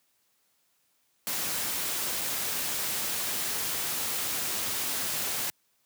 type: noise with dropouts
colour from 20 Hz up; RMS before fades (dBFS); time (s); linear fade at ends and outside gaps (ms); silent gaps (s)
white; -31; 1.27-5.5; 0; 2.212-2.216
effects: white hiss -71 dBFS RMS until 5.85 s + high-pass 80 Hz 12 dB/octave